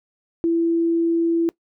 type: tone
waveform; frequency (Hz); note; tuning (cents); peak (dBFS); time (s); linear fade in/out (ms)
sine; 334.1; E4; +23; -16; 0.44-1.49; 0
effects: noise-tail reverb RT60 0.1 s tail -22 dB re dry